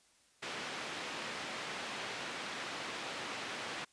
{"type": "band-pass noise", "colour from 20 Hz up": "white", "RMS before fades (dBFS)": -42, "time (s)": [0.42, 3.85], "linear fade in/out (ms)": 10, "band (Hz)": [170, 2900], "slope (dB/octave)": 12, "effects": ["white hiss -68 dBFS RMS until 3.92 s", "resampled to 22050 Hz"]}